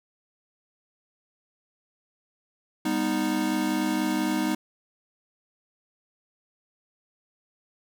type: chord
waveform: square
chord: G augmented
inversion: none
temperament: equal with one note detuned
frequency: 200.7 / 246.9 / 311.1 Hz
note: G3 / B3 / D#4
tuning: +41 / 0 / 0 cents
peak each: -31 / -30 / -27 dBFS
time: 2.85-4.55 s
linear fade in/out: 5 ms
effects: none